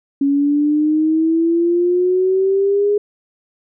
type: exponential sweep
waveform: sine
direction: up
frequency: 277.2 to 415.3 Hz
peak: -12 dBFS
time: 0.21-2.98 s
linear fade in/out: 5 ms
effects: none